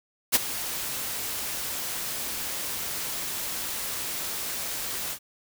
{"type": "noise with ADSR envelope", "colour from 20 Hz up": "white", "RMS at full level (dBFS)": -17, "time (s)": [0.32, 5.19], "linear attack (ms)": 31, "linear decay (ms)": 24, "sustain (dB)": -15, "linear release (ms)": 75, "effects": []}